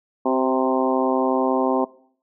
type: harmonic tone with a mistuned harmonic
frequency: 130.81 Hz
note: C3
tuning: in tune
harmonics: 2 / 3 / 4 / 5 / 6 / 7 / 8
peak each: -22 / -24 / -25 / -26 / -27 / -27 / -28 dBFS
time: 0.25-1.85 s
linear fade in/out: 10 ms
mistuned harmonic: 3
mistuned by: -25 cents
effects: noise-tail reverb RT60 0.6 s tail -21 dB re dry